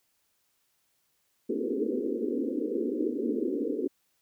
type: band-pass noise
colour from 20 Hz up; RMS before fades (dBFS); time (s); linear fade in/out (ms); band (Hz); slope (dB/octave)
pink; -30; 1.49-3.88; 10; 230 to 490; 96
effects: white hiss -73 dBFS RMS until 4.21 s